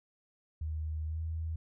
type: tone with pitch glide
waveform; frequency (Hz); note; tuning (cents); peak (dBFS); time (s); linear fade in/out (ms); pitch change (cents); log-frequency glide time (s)
sine; 78 to 80.7; D#2 to E2; +5 to -36; -33; 0.61-1.56; 5; +59; 1.06-1.21
effects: none